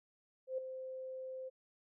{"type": "tone with ADSR envelope", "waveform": "sine", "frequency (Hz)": 520, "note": "C5", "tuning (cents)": -11, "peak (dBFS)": -33, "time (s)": [0.47, 1.5], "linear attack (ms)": 110, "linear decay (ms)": 6, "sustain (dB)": -9, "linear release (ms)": 23, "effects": []}